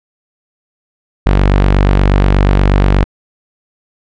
sawtooth tone, 48.35 Hz, G1, 23 cents flat, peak -3 dBFS, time 1.26-3.04 s, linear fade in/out 0 ms, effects low-pass 3000 Hz 12 dB/octave

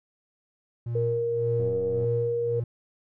triangle tone with tremolo, 118 Hz, A#2, 22 cents sharp, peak -24 dBFS, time 0.86-2.64 s, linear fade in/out 5 ms, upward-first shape sine, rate 1.8 Hz, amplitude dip 80%
sine tone with pitch glide, 468.6 to 471.9 Hz, A#4 to A#4, +9 to +21 cents, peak -24 dBFS, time 0.95-2.6 s, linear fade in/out 5 ms, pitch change +12 cents, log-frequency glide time 1.53-1.65 s
click train, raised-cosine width 2 ms, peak -26 dBFS, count 42, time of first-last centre 1.6-2.044 s, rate 92.4 Hz
effects none

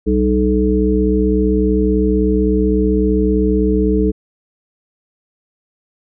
harmonic tone with a mistuned harmonic, 61.8 Hz, B1, 2 cents sharp, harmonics 1 / 3 / 5 / 7, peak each -17 / -17 / -17 / -17 dBFS, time 0.06-4.12 s, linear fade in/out 20 ms, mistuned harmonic 3, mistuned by +72 cents, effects none

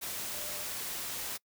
sine tone in noise, 596 Hz, D5, 25 cents sharp, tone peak -49 dBFS, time 0.32-0.65 s, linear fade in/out 20 ms, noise white, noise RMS -38 dBFS, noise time 0.01-1.38 s, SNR -14 dB, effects noise-tail reverb RT60 0.1 s tail -25 dB re dry

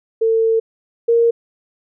sine tone pair in turn, 450 / 465.6 Hz, A4 / A#4, +39 / -2 cents, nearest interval minor second, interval 59 cents, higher second, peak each -12 / -10 dBFS, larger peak second, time 0.21-0.6 / 1.08-1.31 s, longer first, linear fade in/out 10 ms, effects none

